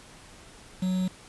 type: tone with quantisation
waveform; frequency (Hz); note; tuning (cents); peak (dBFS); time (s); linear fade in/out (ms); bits
triangle; 185; F#3; 0; -22; 0.82-1.08; 5; 7
effects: pink hiss -50 dBFS RMS until 1.28 s + resampled to 24000 Hz